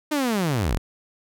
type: linear sweep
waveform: sawtooth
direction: down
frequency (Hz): 311.1 to 31.53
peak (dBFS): -17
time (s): 0.11-0.78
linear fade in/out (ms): 10
effects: none